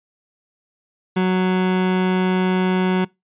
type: tone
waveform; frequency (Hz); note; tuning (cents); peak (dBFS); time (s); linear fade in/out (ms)
30% pulse; 185; F#3; 0; -13; 1.16-3.05; 10
effects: noise-tail reverb RT60 0.2 s tail -24 dB re dry + resampled to 8000 Hz